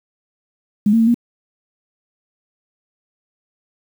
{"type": "tone with pitch steps", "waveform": "sine", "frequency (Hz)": [207.2, 227.7, 225.9, 237.3], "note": ["G#3", "A#3", "A3", "A#3"], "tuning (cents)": [-4, -40, 46, 31], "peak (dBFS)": -10, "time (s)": [0.86, 1.144], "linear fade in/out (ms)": 5, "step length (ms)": 71, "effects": ["7-bit"]}